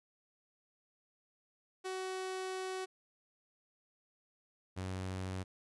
sawtooth tone pair in turn, 375 / 93.58 Hz, F#4 / F#2, +23 / +20 cents, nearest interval 2 octaves, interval 2403 cents, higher first, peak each -34 / -34 dBFS, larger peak neither, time 1.84-2.86 / 4.76-5.44 s, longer first, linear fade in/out 20 ms, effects resampled to 24000 Hz

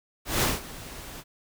pink noise with ADSR envelope, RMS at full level -22 dBFS, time 0.25-1.24 s, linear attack 170 ms, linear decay 180 ms, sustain -19 dB, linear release 46 ms, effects none

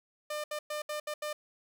sawtooth tone bursts at uneven times, 600 Hz, D5, 37 cents sharp, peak -30 dBFS, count 6, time 0.3-0.44 / 0.51-0.59 / 0.7-0.82 / 0.89-1 / 1.07-1.14 / 1.22-1.33 s, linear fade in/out 5 ms, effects none

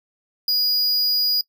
square tone, 4900 Hz, D#8, 27 cents flat, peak -18 dBFS, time 0.48-1.41 s, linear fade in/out 2 ms, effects noise-tail reverb RT60 0.1 s tail -23 dB re dry

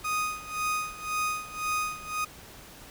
30% pulse tone with tremolo, 1244.5 Hz, D#6, in tune, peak -23 dBFS, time 0.04-2.25 s, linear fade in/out 10 ms, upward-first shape sine, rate 1.9 Hz, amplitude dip 85%, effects pink hiss -48 dBFS RMS until 2.9 s

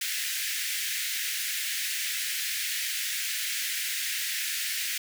pink high-pass noise, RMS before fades -31 dBFS, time 0.01-4.98 s, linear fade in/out 5 ms, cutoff 1700 Hz, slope 48 dB/octave, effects none

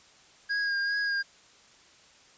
square tone with vibrato, 1631 Hz, G#6, 32 cents flat, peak -27 dBFS, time 0.49-1.23 s, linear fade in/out 20 ms, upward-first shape sine, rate 2.5 Hz, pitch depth 25 cents each way, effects white hiss -57 dBFS RMS until 2.37 s + resampled to 16000 Hz

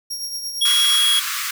sawtooth tone with tremolo, 5588 Hz, F8, in tune, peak -21 dBFS, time 0.1-0.99 s, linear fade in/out 10 ms, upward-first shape triangle, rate 8.8 Hz, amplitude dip 55%
square tone, 3322 Hz, G#7, in tune, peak -15 dBFS, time 0.61-1.2 s, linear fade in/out 10 ms
pink high-pass noise, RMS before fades -25 dBFS, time 0.65-1.51 s, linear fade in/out 5 ms, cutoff 1100 Hz, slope 96 dB/octave
effects none

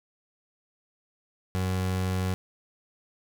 30% pulse tone, 93 Hz, F#2, 9 cents sharp, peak -23 dBFS, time 1.55-2.34 s, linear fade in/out 0 ms, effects none

